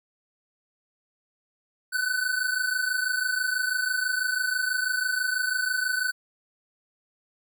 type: tone pair together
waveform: square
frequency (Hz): 1492.9 / 1519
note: F#6 / F#6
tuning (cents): +15 / +45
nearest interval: unison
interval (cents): 30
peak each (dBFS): -28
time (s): 1.92-6.12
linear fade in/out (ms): 20
effects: none